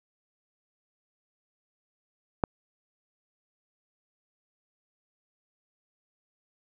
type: click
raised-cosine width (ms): 1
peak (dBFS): -9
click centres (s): 2.438
effects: none